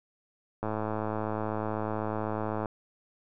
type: click train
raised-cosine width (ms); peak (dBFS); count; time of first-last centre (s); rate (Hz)
1; -18; 220; 0.63-2.658; 108
effects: none